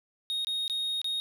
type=tone with dropouts; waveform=triangle; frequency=3729 Hz; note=A#7; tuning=in tune; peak=-27 dBFS; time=0.3-1.2 s; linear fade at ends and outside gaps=0 ms; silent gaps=0.447-0.47 / 0.679-0.698 / 1.016-1.044 s; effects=none